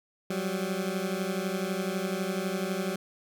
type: beating tone pair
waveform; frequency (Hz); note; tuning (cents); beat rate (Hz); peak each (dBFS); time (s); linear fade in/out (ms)
20% pulse; 183.4 / 195.4; F#3 / G3; -15 / -5; 12; -27; 0.3-2.96; 5
effects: none